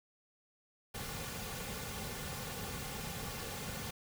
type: noise with comb filter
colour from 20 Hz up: pink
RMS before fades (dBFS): -42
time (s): 0.94-3.91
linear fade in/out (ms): 10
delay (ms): 3.1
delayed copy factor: -0.6
effects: none